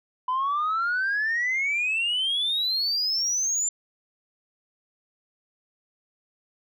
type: exponential sweep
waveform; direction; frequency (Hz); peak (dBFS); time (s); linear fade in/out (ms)
sine; up; 1000 to 7240; -21; 0.28-3.69; 5
effects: tanh soft clip ceiling -20 dBFS